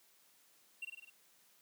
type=tone with echo; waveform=triangle; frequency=2745 Hz; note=F7; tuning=31 cents flat; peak=-38 dBFS; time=0.82-0.85 s; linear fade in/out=5 ms; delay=50 ms; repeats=5; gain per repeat=-3 dB; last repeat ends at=1.1 s; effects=white hiss -68 dBFS RMS until 1.61 s + high-pass 150 Hz 12 dB/octave